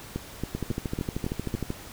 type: two click trains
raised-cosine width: 3 ms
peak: -16 / -16 dBFS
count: 6 / 16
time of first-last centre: 0.16-1.541 / 0.55-1.704 s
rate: 3.62 / 13 Hz
effects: pink hiss -44 dBFS RMS until 1.92 s